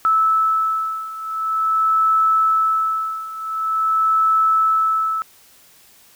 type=beating tone pair; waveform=sine; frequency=1308 / 1308.46 Hz; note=E6 / E6; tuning=-14 / -13 cents; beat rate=0.46 Hz; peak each=-20 / -17 dBFS; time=0.05-5.22 s; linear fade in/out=0 ms; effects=white hiss -50 dBFS RMS until 6.15 s